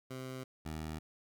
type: tone pair in turn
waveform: 15% pulse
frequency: 130 / 78.21 Hz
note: C3 / D#2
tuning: -11 / +10 cents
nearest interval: major sixth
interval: 879 cents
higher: first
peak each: -35 / -33 dBFS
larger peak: second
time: 0.1-0.44 / 0.65-0.99 s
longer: neither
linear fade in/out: 10 ms
effects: none